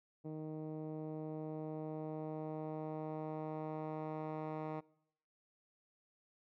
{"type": "tone with low-pass filter sweep", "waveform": "10% pulse", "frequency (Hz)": 155.56, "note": "D#3", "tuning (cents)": 0, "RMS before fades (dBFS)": -43, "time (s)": [0.24, 4.81], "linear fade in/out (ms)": 20, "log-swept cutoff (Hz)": [390, 1300], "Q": 0.92, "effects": ["noise-tail reverb RT60 0.8 s tail -24 dB re dry"]}